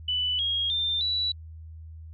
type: tone with pitch steps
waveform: sine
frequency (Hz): 2984 / 3273 / 3590 / 3937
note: F#7 / G#7 / A7 / B7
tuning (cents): +14 / -26 / +34 / -6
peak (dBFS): -24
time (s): 0.08-1.32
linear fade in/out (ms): 5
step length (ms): 310
effects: added 80 Hz sine -40 dBFS peak until 2.13 s + AAC 48 kbps